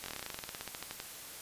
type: slowing click train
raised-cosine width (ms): 0.2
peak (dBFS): -22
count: 21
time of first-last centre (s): 0.04-1.001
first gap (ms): 21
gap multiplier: 1.08
effects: white hiss -47 dBFS RMS until 1.41 s + resampled to 32000 Hz